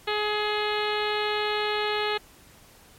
harmonic tone, 420.9 Hz, G#4, 23 cents sharp, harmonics 1 / 2 / 3 / 4 / 5 / 6 / 7 / 8 / 9 / 10, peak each -28 / -31 / -33 / -34 / -35 / -36 / -36 / -37 / -38 / -38 dBFS, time 0.07-2.18 s, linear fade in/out 10 ms, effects pink hiss -53 dBFS RMS until 2.98 s + MP3 64 kbps

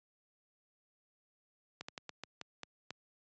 slowing click train, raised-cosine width 0.2 ms, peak -25 dBFS, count 8, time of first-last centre 1.81-2.906 s, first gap 75 ms, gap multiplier 1.24, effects high-pass 100 Hz 12 dB/octave + resampled to 16000 Hz

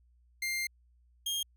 sawtooth tone pair in turn, 2100 / 3229 Hz, C7 / G#7, +6 / -49 cents, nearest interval perfect fifth, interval 745 cents, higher second, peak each -28 dBFS, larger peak neither, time 0.42-0.67 / 1.26-1.43 s, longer first, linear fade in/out 5 ms, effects added 60 Hz sine -62 dBFS peak until 1.56 s

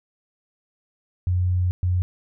sine tone bursts at uneven times, 90.3 Hz, F#2, 42 cents flat, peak -18 dBFS, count 2, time 1.27-1.71 / 1.83-2.02 s, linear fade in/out 0 ms, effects none

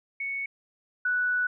sine tone pair in turn, 2217 / 1479.7 Hz, C#7 / F#6, 0 / 0 cents, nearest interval perfect fifth, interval 700 cents, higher first, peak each -29 / -23 dBFS, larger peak second, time 0.2-0.46 / 1.05-1.47 s, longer second, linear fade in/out 5 ms, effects none

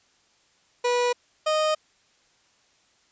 30% pulse tone pair in turn, 487.9 / 619.2 Hz, B4 / D#5, -21 / -9 cents, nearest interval major third, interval 412 cents, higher second, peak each -18 dBFS, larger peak neither, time 0.84-1.13 / 1.46-1.75 s, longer neither, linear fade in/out 10 ms, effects white hiss -63 dBFS RMS until 3.11 s + resampled to 16000 Hz

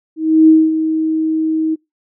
sine tone with ADSR envelope, 317 Hz, D#4, 32 cents sharp, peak -3 dBFS, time 0.16-1.76 s, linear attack 320 ms, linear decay 230 ms, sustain -10 dB, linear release 24 ms, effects noise-tail reverb RT60 0.2 s tail -25 dB re dry

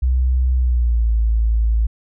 sine tone with pitch glide, 63.4 to 55.51 Hz, B1 to A1, +46 to +16 cents, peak -13 dBFS, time 0.02-1.87 s, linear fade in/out 10 ms, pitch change -230 cents, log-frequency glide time 0.55-1.12 s, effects none

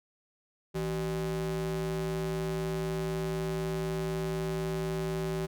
square ring-modulated tone, 110 Hz, A2, in tune, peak -28 dBFS, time 0.74-5.47 s, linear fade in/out 20 ms, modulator 272 Hz, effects none

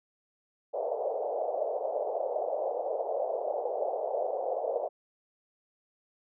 pink band-pass noise, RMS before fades -32 dBFS, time 0.73-4.89 s, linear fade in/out 20 ms, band 480 to 730 Hz, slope 48 dB/octave, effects none

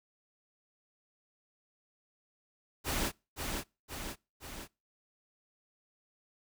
pink noise with echo, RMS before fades -33 dBFS, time 2.84-3.12 s, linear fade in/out 50 ms, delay 520 ms, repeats 3, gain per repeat -4 dB, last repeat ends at 4.68 s, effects noise-tail reverb RT60 0.3 s tail -26 dB re dry

